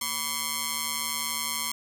5% pulse ring-modulated tone, 1068 Hz, C6, 35 cents sharp, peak -13 dBFS, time 0.01-1.72 s, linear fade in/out 5 ms, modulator 75.8 Hz, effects 7-bit

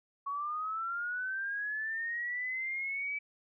sine linear sweep, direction up, 1108.7 to 2306 Hz, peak -33 dBFS, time 0.26-3.19 s, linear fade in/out 10 ms, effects none

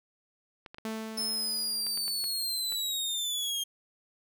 clicks, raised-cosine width 0.3 ms, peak -28 dBFS, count 8, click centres 0.662 / 0.745 / 0.784 / 1.867 / 1.975 / 2.08 / 2.241 / 2.723 s
sawtooth tone with exponential decay, 220.7 Hz, A3, 5 cents sharp, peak -28 dBFS, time 0.85-2.69 s, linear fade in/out 2 ms, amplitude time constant 400 ms
sawtooth linear sweep, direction down, 5274 to 3200 Hz, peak -27 dBFS, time 1.17-3.64 s, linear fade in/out 10 ms
effects none

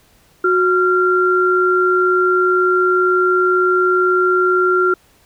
sine tone pair together, 366.4 / 1379 Hz, F#4 / F6, -17 / -22 cents, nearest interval octave + major seventh, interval 2295 cents, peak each -14 dBFS, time 0.44-4.94 s, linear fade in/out 5 ms, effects pink hiss -53 dBFS RMS until 5.25 s

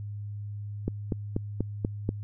click train, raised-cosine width 3 ms, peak -14 dBFS, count 6, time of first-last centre 0.88-2.091 s, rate 4.13 Hz, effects added 103 Hz sine -34 dBFS peak until 2.23 s

